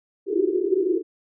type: band-pass noise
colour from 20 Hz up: white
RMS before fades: -22 dBFS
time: 0.26-1.03 s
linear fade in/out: 50 ms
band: 330 to 410 Hz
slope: 96 dB/octave
effects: none